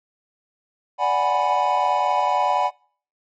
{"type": "chord", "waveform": "triangle", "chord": "G# half-diminished seventh", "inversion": "second", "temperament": "equal", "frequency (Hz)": [587.3, 740, 830.6, 987.8], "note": ["D5", "F#5", "G#5", "B5"], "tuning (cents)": [0, 0, 0, 0], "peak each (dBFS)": [-24, -20, -21, -20], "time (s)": [0.98, 2.71], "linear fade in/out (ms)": 50, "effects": ["noise-tail reverb RT60 0.5 s tail -25 dB re dry", "MP3 32 kbps"]}